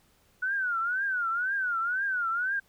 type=tone with vibrato; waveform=sine; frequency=1468 Hz; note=F#6; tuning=14 cents flat; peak=-26 dBFS; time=0.42-2.6 s; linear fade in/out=10 ms; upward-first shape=triangle; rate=2 Hz; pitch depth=190 cents each way; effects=pink hiss -65 dBFS RMS until 2.68 s